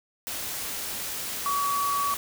sine tone in noise, 1134 Hz, C#6, 39 cents sharp, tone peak -24 dBFS, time 1.46-2.14 s, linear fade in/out 0 ms, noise white, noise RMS -33 dBFS, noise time 0.27-2.17 s, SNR +6 dB, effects none

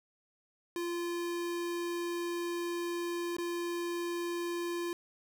square tone with dropouts, 345.4 Hz, F4, 19 cents flat, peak -34 dBFS, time 0.76-4.93 s, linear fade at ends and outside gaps 1 ms, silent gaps 3.367-3.384 s, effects none

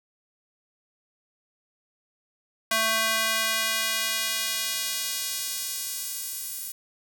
square tone with high-pass filter sweep, 222.3 Hz, A3, 18 cents sharp, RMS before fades -28 dBFS, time 2.71-6.72 s, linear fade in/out 5 ms, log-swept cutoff 1100 to 10000 Hz, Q 0.71, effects none

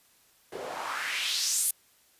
white noise with band-pass filter sweep, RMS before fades -31 dBFS, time 0.52-1.71 s, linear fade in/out 5 ms, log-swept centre 390 to 11000 Hz, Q 2.5, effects white hiss -63 dBFS RMS until 2.19 s + resampled to 32000 Hz

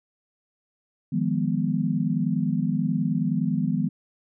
sine chord, F half-diminished seventh, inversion third, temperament equal with one note detuned, 155.56 / 174.61 / 205.1 / 246.9 Hz, Eb3 / F3 / Ab3 / Cb4, 0 / 0 / -21 / 0 cents, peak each -27 dBFS, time 1.12-3.89 s, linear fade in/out 10 ms, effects none

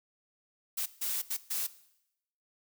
blue noise bursts at uneven times, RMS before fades -33 dBFS, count 4, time 0.77-0.86 / 1.01-1.22 / 1.3-1.37 / 1.5-1.67 s, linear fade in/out 10 ms, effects noise-tail reverb RT60 0.8 s tail -17 dB re dry

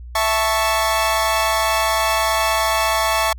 sawtooth chord, A major, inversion second, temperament equal, 659.3 / 880 / 1108.7 Hz, E5 / A5 / C#6, 0 / 0 / 0 cents, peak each -17 dBFS, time 0.15-3.33 s, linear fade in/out 5 ms, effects added 60 Hz sine -32 dBFS peak until 3.38 s

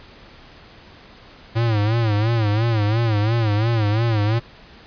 square tone with vibrato, 110 Hz, A2, in tune, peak -17 dBFS, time 1.55-4.4 s, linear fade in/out 20 ms, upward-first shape sine, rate 2.9 Hz, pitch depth 120 cents each way, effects pink hiss -45 dBFS RMS until 4.86 s + resampled to 11025 Hz

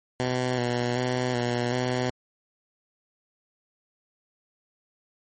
10% pulse tone with pitch steps, 126.2 / 121.8 / 125.7 / 121.3 / 125.6 Hz, B2 / B2 / B2 / B2 / B2, +38 / -24 / +31 / -31 / +30 cents, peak -16 dBFS, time 0.2-2.1 s, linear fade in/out 0 ms, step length 380 ms, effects low-pass 8000 Hz 12 dB/octave + MP3 32 kbps

